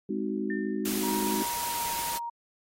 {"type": "chord", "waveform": "sine", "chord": "Ab dominant seventh", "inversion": "none", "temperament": "just", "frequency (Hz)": [207.7, 259.6, 311.5, 373.8], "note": ["Ab3", "C4", "Eb4", "Gb4"], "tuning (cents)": [0, -13, 2, 18], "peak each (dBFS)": [-32, -35, -34, -34], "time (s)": [0.09, 1.43], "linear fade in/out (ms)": 5}
{"type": "tone with exponential decay", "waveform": "sine", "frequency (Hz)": 1800, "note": "A6", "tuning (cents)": 39, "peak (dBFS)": -33, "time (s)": [0.5, 1.06], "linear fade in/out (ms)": 2, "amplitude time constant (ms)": 120}
{"type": "noise", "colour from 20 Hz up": "white", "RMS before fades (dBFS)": -34, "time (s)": [0.85, 2.18], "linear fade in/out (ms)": 5}
{"type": "tone with pitch glide", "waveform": "sine", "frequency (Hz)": [947, 938.8], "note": ["A#5", "A#5"], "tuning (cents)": [27, 12], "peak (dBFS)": -32, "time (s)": [1.03, 2.3], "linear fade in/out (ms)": 10, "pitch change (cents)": -15, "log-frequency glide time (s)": [1.64, 1.84]}
{"effects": ["AAC 48 kbps"]}